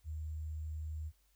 sine tone with sample-and-hold, 77.78 Hz, D#2, in tune, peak -38 dBFS, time 0.04-1.12 s, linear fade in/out 50 ms, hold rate 7350 Hz, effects added 50 Hz sine -70 dBFS peak until 1.35 s + white hiss -75 dBFS RMS until 1.35 s

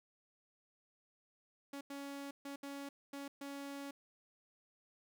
sawtooth tone bursts at uneven times, 280 Hz, C#4, 18 cents sharp, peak -40 dBFS, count 6, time 1.73-1.81 / 1.9-2.31 / 2.45-2.56 / 2.63-2.89 / 3.13-3.28 / 3.41-3.91 s, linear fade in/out 5 ms, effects none

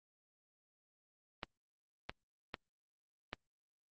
clicks, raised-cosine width 0.3 ms, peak -23 dBFS, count 4, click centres 1.432 / 2.095 / 2.542 / 3.331 s, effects Opus 32 kbps

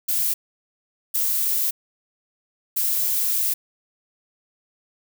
violet noise bursts at uneven times, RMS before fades -22 dBFS, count 3, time 0.08-0.34 / 1.14-1.71 / 2.76-3.54 s, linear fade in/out 10 ms, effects none

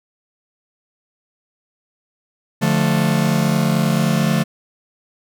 45% pulse chord, D minor, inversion none, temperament just, 146.83 / 176.2 / 220.2 Hz, D3 / F3 / A3, 0 / +16 / +2 cents, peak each -19 dBFS, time 2.61-4.44 s, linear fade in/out 20 ms, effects none

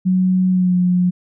sine tone with pitch glide, 185 to 179.73 Hz, F#3 to F3, 0 to +50 cents, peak -12 dBFS, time 0.05-1.11 s, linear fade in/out 20 ms, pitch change -50 cents, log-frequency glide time 0.5-0.76 s, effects none

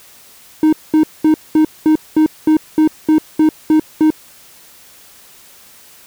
triangle tone bursts, 311.1 Hz, D#4, in tune, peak -5 dBFS, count 12, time 0.63-4.104 s, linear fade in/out 2 ms, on 97 ms, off 210 ms, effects white hiss -43 dBFS RMS until 6.06 s

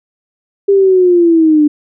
sine linear sweep, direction down, 401.4 to 293.7 Hz, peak -5 dBFS, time 0.68-1.68 s, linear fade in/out 10 ms, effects none

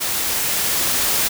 white noise with level ramp, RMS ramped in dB -22 to -18 dBFS, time 0-1.29 s, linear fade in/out 20 ms, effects none

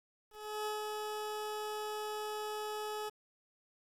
20% pulse tone with ADSR envelope, 425.1 Hz, G#4, 40 cents sharp, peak -30 dBFS, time 0.3-3.1 s, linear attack 360 ms, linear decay 150 ms, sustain -3 dB, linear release 18 ms, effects resampled to 32000 Hz + 10-bit

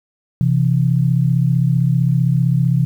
sine tone pair together, 130.3 / 165.77 Hz, C3 / E3, -7 / +10 cents, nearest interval major third, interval 417 cents, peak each -14 / -16 dBFS, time 0.41-2.85 s, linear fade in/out 0 ms, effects 8-bit

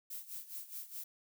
violet noise with tremolo, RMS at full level -43 dBFS, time 0.1-1.04 s, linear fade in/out 5 ms, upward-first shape sine, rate 4.8 Hz, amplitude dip 80%, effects none

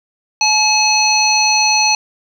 harmonic tone, 856 Hz, A5, 48 cents flat, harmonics 1 / 3 / 5 / 7, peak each -16 / -16 / -16 / -16 dBFS, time 0.41-1.95 s, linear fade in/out 2 ms, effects 7-bit

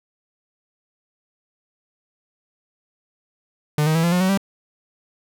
45% pulse tone with pitch steps, 150 / 156.82 / 163.95 / 171.41 / 179.21 / 187.36 / 195.88 Hz, D3 / D#3 / E3 / F3 / F3 / F#3 / G3, +37 / +14 / -9 / -32 / +45 / +22 / -1 cents, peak -16 dBFS, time 3.78-4.375 s, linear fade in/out 2 ms, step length 85 ms, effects none

